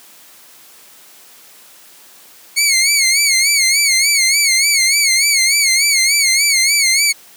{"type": "tone with vibrato", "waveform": "15% pulse", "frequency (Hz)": 2197, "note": "C#7", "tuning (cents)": -16, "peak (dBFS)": -4, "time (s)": [2.56, 7.13], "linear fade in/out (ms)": 20, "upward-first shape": "sine", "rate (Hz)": 3.4, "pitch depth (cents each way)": 100, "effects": ["white hiss -43 dBFS RMS until 7.36 s", "high-pass 200 Hz 12 dB/octave"]}